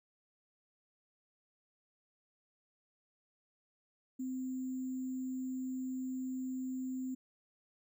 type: tone with sample-and-hold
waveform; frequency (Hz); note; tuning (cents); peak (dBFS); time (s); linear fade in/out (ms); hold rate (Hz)
sine; 258.5; C4; -21; -36; 4.19-7.15; 10; 7350
effects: none